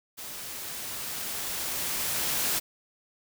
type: noise with level ramp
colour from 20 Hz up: white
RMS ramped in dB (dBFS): -40 to -27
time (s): 0.17-2.6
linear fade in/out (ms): 20
effects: none